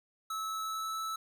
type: tone with pitch glide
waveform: square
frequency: 1300 to 1311.3 Hz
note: E6 to E6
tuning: -24 to -9 cents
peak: -35 dBFS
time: 0.3-1.16 s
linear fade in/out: 5 ms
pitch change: +15 cents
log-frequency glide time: 0.48-1.01 s
effects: none